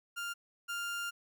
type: tone pair in turn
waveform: 30% pulse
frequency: 1400 / 1400 Hz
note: F6 / F6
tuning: +4 / +4 cents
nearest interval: unison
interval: 0 cents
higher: neither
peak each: -34 / -33 dBFS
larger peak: second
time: 0.16-0.34 / 0.68-1.11 s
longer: second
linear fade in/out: 20 ms
effects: none